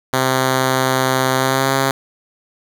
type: tone with pitch glide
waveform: 5% pulse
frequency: 130.81 to 134.8 Hz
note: C3 to C#3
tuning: 0 to -48 cents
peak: -3 dBFS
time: 0.13-1.91 s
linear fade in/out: 2 ms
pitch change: +52 cents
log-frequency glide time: 1.36-1.7 s
effects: none